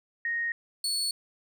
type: tone pair in turn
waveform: sine / 30% pulse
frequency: 1864.7 / 4412 Hz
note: A#6 / C#8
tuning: 0 / -9 cents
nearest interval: octave + minor third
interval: 1491 cents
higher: second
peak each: -27 / -24 dBFS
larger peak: second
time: 0.25-0.52 / 0.84-1.11 s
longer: neither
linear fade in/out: 2 ms
effects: none